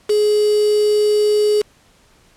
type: tone with quantisation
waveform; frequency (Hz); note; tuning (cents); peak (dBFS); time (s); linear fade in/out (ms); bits
sine; 419.7; G#4; +18; -12; 0.09-1.62; 10; 4
effects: pink hiss -53 dBFS RMS until 2.36 s + low-pass 10000 Hz 12 dB/octave